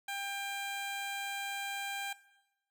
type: tone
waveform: 15% pulse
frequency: 796 Hz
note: G5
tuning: 26 cents sharp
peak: -30 dBFS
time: 0.08-2.13 s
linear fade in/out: 5 ms
effects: noise-tail reverb RT60 0.9 s tail -17 dB re dry